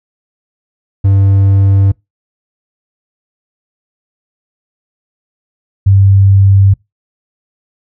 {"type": "tone pair in turn", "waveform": ["triangle", "sine"], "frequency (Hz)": [98, 98], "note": ["G2", "G2"], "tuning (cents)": [0, 0], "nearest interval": "unison", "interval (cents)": 0, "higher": "neither", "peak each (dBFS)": -3, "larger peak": "neither", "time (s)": [[1.04, 1.92], [5.86, 6.74]], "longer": "neither", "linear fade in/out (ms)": 10, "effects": ["noise-tail reverb RT60 0.2 s tail -25 dB re dry"]}